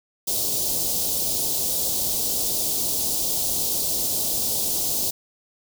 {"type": "band-stop noise", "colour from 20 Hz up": "white", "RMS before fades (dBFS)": -24, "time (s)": [0.27, 5.11], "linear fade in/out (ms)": 10, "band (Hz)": [730, 3900], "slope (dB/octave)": 24, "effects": []}